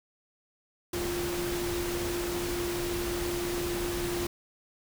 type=tone in noise; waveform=sine; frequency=349.2 Hz; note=F4; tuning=in tune; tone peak=-31 dBFS; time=0.93-4.27 s; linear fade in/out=5 ms; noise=pink; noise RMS=-35 dBFS; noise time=0.93-4.27 s; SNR=+1 dB; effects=none